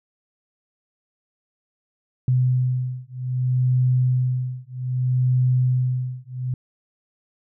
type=beating tone pair; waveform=sine; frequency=126.5 / 127.13 Hz; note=B2 / C3; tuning=+42 / -49 cents; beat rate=0.63 Hz; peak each=-21 dBFS; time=2.28-6.54 s; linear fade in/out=2 ms; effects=none